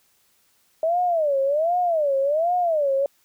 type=tone with vibrato; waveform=sine; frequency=624 Hz; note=D#5; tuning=5 cents sharp; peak=-18 dBFS; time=0.83-3.06 s; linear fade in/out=2 ms; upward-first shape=sine; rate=1.3 Hz; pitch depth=250 cents each way; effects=white hiss -63 dBFS RMS until 3.24 s